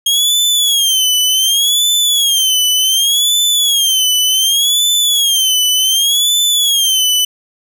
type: tone with vibrato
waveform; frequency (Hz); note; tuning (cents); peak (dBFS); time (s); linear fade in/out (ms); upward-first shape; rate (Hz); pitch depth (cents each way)
sawtooth; 3240; G#7; -43; -7; 0.06-7.25; 5; sine; 0.67; 140
effects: none